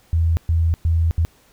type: tone bursts at uneven times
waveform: sine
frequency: 82.41 Hz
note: E2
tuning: in tune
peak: -14 dBFS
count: 4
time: 0.13-0.37 / 0.49-0.74 / 0.85-1.11 / 1.18-1.25 s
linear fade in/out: 0 ms
effects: pink hiss -55 dBFS RMS until 1.52 s